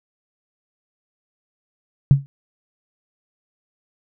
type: tone with exponential decay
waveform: sine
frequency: 138.59 Hz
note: C#3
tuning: in tune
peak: -4 dBFS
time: 2.11-2.26 s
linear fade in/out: 0 ms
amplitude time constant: 32 ms
effects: none